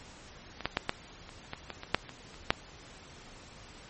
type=clicks; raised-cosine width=0.3 ms; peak=-23 / -12 / -10 / -11 / -28 / -20 / -21 / -24 / -6 / -26 / -30 / -6 dBFS; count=12; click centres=0.607 / 0.656 / 0.771 / 0.894 / 1.292 / 1.534 / 1.703 / 1.834 / 1.946 / 2.093 / 2.343 / 2.505 s; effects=pink hiss -51 dBFS RMS until 3.89 s + MP3 32 kbps